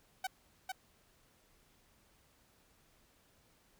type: tone with echo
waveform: sawtooth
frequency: 757 Hz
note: F#5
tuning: 39 cents sharp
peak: -31 dBFS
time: 0.24-0.27 s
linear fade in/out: 5 ms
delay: 450 ms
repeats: 1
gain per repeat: -3 dB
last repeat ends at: 0.72 s
effects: pink hiss -69 dBFS RMS until 3.79 s